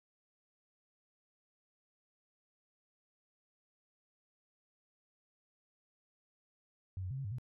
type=tone with pitch steps; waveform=sine; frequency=94 / 91.7 / 132.7 / 136.3 / 100.3 / 125.1 Hz; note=F#2 / F#2 / C3 / C#3 / G2 / B2; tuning=+28 / -15 / +25 / -29 / +40 / +23 cents; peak=-37 dBFS; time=6.97-7.384 s; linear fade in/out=0 ms; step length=69 ms; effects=none